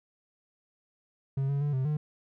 triangle tone with pitch steps, 135.9 / 140.6 / 145.8 / 131.1 / 150.7 Hz, C#3 / C#3 / D3 / C3 / D3, -34 / +25 / -12 / +4 / +45 cents, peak -24 dBFS, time 1.37-1.97 s, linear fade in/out 5 ms, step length 120 ms, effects none

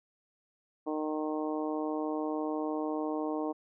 harmonic tone, 153.9 Hz, D#3, 19 cents flat, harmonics 2 / 3 / 4 / 5 / 6 / 7, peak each -33 / -37 / -39 / -41 / -43 / -44 dBFS, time 0.86-3.53 s, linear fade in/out 20 ms, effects none

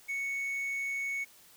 triangle tone, 2217 Hz, C#7, in tune, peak -30 dBFS, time 0.08-1.25 s, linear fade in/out 20 ms, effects white hiss -58 dBFS RMS until 1.56 s

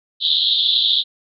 white band-pass noise, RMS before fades -17 dBFS, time 0.2-1.04 s, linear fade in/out 50 ms, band 3300 to 4000 Hz, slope 96 dB/octave, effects none

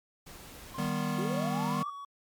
pink noise, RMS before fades -48 dBFS, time 0.26-0.9 s, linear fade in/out 10 ms
triangle tone with pitch glide, 1057 to 1126.3 Hz, C6 to C#6, +17 to +27 cents, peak -38 dBFS, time 0.74-2.05 s, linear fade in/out 5 ms, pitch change +110 cents, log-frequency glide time 1.08-1.54 s
square chord, Eb augmented, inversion none, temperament equal with one note detuned, 155.56 / 196 / 244.4 Hz, Eb3 / G3 / B3, 0 / 0 / -18 cents, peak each -35 dBFS, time 0.78-1.83 s, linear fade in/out 5 ms
sine linear sweep, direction up, 337.2 to 1216 Hz, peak -34 dBFS, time 1.18-1.9 s, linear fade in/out 5 ms
effects MP3 96 kbps

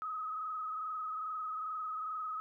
sine tone with frequency modulation, 1269 Hz, D#6, 34 cents sharp, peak -36 dBFS, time 0.02-2.4 s, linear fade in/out 0 ms, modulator 22.4 Hz, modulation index 1.4, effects 13-bit

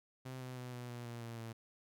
sawtooth tone with pitch steps, 129.5 / 127.2 / 124.94 / 122.73 / 120.55 / 118.41 / 116.31 / 114.24 Hz, C3 / C3 / B2 / B2 / B2 / A#2 / A#2 / A#2, -17 / -48 / +20 / -10 / -41 / +28 / -3 / -35 cents, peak -40 dBFS, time 0.25-1.53 s, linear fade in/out 10 ms, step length 160 ms, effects none

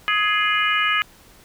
harmonic tone with a mistuned harmonic, 418.9 Hz, G#4, 15 cents sharp, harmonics 3 / 4 / 5 / 6 / 7, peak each -22 / -23 / -24 / -25 / -25 dBFS, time 0.08-1.02 s, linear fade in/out 0 ms, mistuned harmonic 6, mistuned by -41 cents, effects pink hiss -50 dBFS RMS until 1.44 s

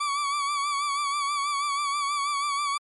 40% pulse tone with vibrato, 1145 Hz, D6, 44 cents flat, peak -24 dBFS, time 0-2.78 s, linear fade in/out 10 ms, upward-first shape sine, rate 6.2 Hz, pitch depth 49 cents each way, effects MP3 48 kbps

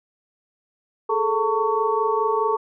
sine tone cluster, 421.9 / 446.7 / 902 / 1120 Hz, G#4 / A4 / A5 / C#6, +27 / +26 / +43 / +18 cents, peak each -24 dBFS, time 1.09-2.57 s, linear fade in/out 10 ms, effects none

